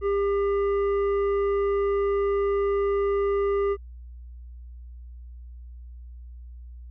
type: tone with hard clipping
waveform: sine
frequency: 400 Hz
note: G4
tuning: 35 cents sharp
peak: -23 dBFS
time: 0.01-3.77 s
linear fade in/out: 50 ms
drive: 10 dB
effects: added 60 Hz sine -39 dBFS peak until 6.9 s + low-pass 2000 Hz 12 dB/octave